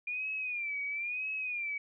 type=tone with vibrato; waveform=sine; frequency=2411 Hz; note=D7; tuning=45 cents sharp; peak=-33 dBFS; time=0.07-1.78 s; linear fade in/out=5 ms; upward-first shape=sine; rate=1 Hz; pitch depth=110 cents each way; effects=none